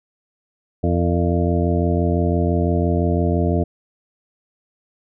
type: harmonic tone with a mistuned harmonic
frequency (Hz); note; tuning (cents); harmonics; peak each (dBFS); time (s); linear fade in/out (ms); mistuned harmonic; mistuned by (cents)
85.9; F2; -28; 1 / 2 / 3 / 4 / 5 / 7 / 8; -19 / -22 / -24 / -25 / -26 / -27 / -28; 0.83-3.64; 10; 5; +56
effects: none